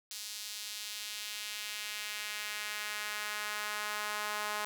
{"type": "tone with high-pass filter sweep", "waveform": "sawtooth", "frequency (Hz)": 209.8, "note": "G#3", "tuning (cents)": 18, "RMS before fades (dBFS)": -39, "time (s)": [0.11, 4.65], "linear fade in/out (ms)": 0, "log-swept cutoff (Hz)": [4600, 990], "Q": 1.2, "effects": []}